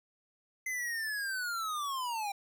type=linear sweep; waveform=square; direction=down; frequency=2063 to 784 Hz; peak=-34 dBFS; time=0.66-2.32 s; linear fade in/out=5 ms; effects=none